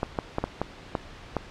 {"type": "clicks", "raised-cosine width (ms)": 1, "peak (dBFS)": -11, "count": 7, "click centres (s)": [0.031, 0.188, 0.384, 0.44, 0.616, 0.952, 1.367], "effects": ["pink hiss -45 dBFS RMS until 1.5 s", "low-pass 4000 Hz 12 dB/octave"]}